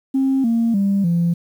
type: tone with pitch steps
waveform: sine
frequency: 267.7 / 230.4 / 198.24 / 170.6 Hz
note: C4 / A#3 / G3 / F3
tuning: +40 / -20 / +20 / -40 cents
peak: -13 dBFS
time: 0.14-1.34 s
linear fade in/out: 10 ms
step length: 300 ms
effects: tanh soft clip ceiling -11 dBFS + 8-bit